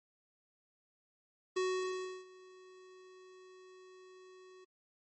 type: tone with ADSR envelope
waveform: square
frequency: 371.3 Hz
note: F#4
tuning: 6 cents sharp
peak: -31 dBFS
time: 1.56-4.65 s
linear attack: 11 ms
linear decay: 680 ms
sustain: -24 dB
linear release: 13 ms
effects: MP3 32 kbps